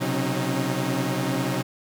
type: tone cluster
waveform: sawtooth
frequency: 126.4 / 136.4 / 185 / 270.2 / 310.7 Hz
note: B2 / C#3 / F#3 / C#4 / D#4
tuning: +41 / -28 / 0 / -44 / -2 cents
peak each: -26 dBFS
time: 0-1.63 s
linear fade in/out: 20 ms
effects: none